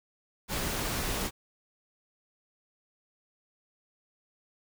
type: noise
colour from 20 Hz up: pink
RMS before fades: -32 dBFS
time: 0.48-1.31 s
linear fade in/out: 50 ms
effects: none